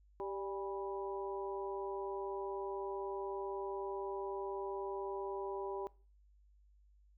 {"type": "harmonic tone with a mistuned harmonic", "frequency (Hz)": 196, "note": "G3", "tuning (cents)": 0, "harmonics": [2, 3, 4, 5], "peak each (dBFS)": [-40, -48, -47, -46], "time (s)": [0.2, 5.87], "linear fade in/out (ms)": 0, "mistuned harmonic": 4, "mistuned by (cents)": 56, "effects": ["noise-tail reverb RT60 0.4 s tail -22 dB re dry", "added 50 Hz sine -63 dBFS peak until 7.17 s"]}